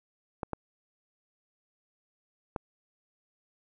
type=clicks; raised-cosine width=1 ms; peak=-18 dBFS; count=3; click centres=0.432 / 0.533 / 2.562 s; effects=none